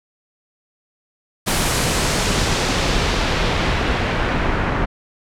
pink noise with low-pass filter sweep, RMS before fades -19 dBFS, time 1.46-4.86 s, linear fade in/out 20 ms, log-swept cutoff 12000 to 1600 Hz, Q 0.93, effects none

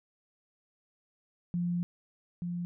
sine tone pair in turn, 174.61 / 174.61 Hz, F3 / F3, 0 / 0 cents, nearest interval unison, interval 0 cents, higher neither, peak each -28 / -32 dBFS, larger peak first, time 1.54-1.83 / 2.42-2.65 s, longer first, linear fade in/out 0 ms, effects none

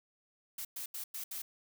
blue noise bursts at uneven times, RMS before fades -41 dBFS, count 5, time 0.58-0.65 / 0.76-0.86 / 0.94-1.04 / 1.14-1.24 / 1.31-1.42 s, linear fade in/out 5 ms, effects none

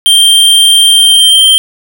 square tone with pitch glide, 3166 to 3142 Hz, G7 to G7, +17 to +3 cents, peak -3 dBFS, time 0.06-1.58 s, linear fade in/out 0 ms, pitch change -14 cents, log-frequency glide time 0.87-1.45 s, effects none

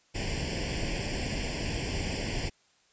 pink noise with comb filter, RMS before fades -32 dBFS, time 0.14-2.5 s, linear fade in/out 20 ms, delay 0.39 ms, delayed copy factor +0.95, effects white hiss -66 dBFS RMS until 2.92 s + resampled to 16000 Hz

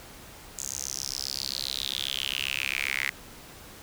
sawtooth tone with high-pass filter sweep, 67.5 Hz, C#2, 45 cents flat, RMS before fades -32 dBFS, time 0.58-3.1 s, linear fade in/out 5 ms, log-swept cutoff 7000 to 2000 Hz, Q 6.2, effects pink hiss -47 dBFS RMS until 3.82 s

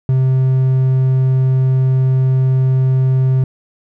triangle tone, 130.81 Hz, C3, in tune, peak -8 dBFS, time 0.09-3.44 s, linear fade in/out 2 ms, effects none

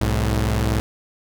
sawtooth tone pair together, 64 / 107.63 Hz, C2 / A2, -38 / -38 cents, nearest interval major sixth, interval 900 cents, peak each -17 / -17 dBFS, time 0.01-0.8 s, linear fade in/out 0 ms, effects none

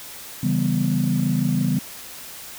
sine chord, C# half-diminished seventh, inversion none, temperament equal, 138.59 / 164.81 / 196 / 246.9 Hz, C#3 / E3 / G3 / B3, 0 / 0 / 0 / 0 cents, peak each -23 dBFS, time 0.43-1.79 s, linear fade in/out 5 ms, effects tanh soft clip ceiling -10 dBFS + white hiss -38 dBFS RMS until 2.58 s

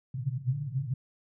white band-pass noise, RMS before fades -32 dBFS, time 0.14-0.94 s, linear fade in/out 5 ms, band 120 to 140 Hz, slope 96 dB/octave, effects none

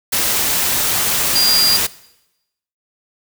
sine tone in noise, 4800 Hz, D8, 37 cents sharp, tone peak -12 dBFS, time 1.35-1.77 s, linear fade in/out 10 ms, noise white, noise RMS -17 dBFS, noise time 0.12-1.87 s, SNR +2 dB, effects noise-tail reverb RT60 0.9 s tail -20 dB re dry

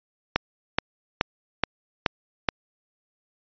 click train, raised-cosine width 0.3 ms, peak -3 dBFS, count 6, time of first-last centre 0.36-2.488 s, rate 2.35 Hz, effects resampled to 11025 Hz

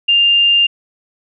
sine tone, 2800 Hz, F7, 4 cents sharp, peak -8 dBFS, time 0.08-0.67 s, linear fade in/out 10 ms, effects none

